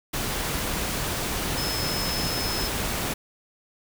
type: tone in noise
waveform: sine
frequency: 5190 Hz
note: E8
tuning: 28 cents flat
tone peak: -30 dBFS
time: 1.57-2.68 s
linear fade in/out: 10 ms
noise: pink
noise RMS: -28 dBFS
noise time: 0.13-3.14 s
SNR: -5 dB
effects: none